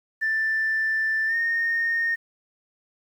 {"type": "tone with pitch glide", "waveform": "sine", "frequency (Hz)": [1770, 1840.9], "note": ["A6", "A#6"], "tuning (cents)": [10, -22], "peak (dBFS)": -20, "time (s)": [0.21, 2.16], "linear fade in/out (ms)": 20, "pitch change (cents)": 68, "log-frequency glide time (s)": [1.27, 1.35], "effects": ["tanh soft clip ceiling -17 dBFS", "9-bit"]}